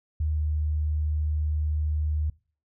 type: tone with pitch glide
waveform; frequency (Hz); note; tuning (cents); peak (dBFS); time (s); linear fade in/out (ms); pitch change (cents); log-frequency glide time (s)
sine; 76.9 to 76.15; D#2 to D#2; -20 to -37; -23; 0.2-2.3; 5; -17; 0.32-0.4
effects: noise-tail reverb RT60 0.4 s tail -23 dB re dry